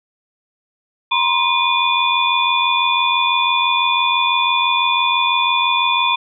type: tone cluster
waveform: sine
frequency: 958 / 1044 / 2443 / 3474 Hz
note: A#5 / C6 / D#7 / A7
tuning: +47 / -4 / -32 / -23 cents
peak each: -19 dBFS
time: 1.11-6.16 s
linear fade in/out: 10 ms
effects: none